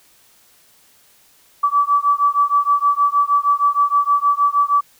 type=beating tone pair; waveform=sine; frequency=1149 / 1155.4 Hz; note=D6 / D6; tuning=-38 / -29 cents; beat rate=6.4 Hz; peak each=-16 dBFS; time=1.63-4.81 s; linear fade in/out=10 ms; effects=white hiss -53 dBFS RMS until 4.99 s